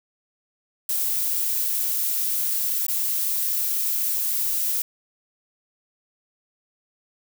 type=noise with dropouts; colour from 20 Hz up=violet; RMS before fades=-24 dBFS; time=0.89-4.82 s; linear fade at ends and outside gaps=2 ms; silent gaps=2.866-2.883 s; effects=none